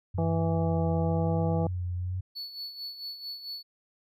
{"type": "tone with vibrato", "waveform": "sine", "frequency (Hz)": 92.5, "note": "F#2", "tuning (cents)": 0, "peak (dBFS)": -29, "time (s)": [0.14, 2.21], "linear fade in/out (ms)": 10, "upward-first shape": "sine", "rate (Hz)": 0.99, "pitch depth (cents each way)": 67}
{"type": "harmonic tone", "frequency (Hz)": 164.81, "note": "E3", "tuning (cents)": 0, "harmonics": [1, 2, 3, 4, 5, 7], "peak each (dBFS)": [-27, -36, -32, -36, -36, -48], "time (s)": [0.18, 1.67], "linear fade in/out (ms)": 2}
{"type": "tone with tremolo", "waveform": "triangle", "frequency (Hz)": 4431, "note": "C#8", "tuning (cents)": -2, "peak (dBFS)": -33, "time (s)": [2.35, 3.63], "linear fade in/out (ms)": 20, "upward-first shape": "sine", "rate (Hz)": 4.5, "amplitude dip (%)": 65}
{"effects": []}